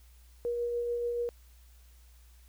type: tone with tremolo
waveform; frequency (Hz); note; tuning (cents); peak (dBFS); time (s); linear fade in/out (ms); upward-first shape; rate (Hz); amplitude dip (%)
sine; 477.2; A#4; +41; -28; 0.45-1.29; 0; triangle; 6.9; 30
effects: added 60 Hz sine -54 dBFS peak until 2.48 s + white hiss -65 dBFS RMS until 2.48 s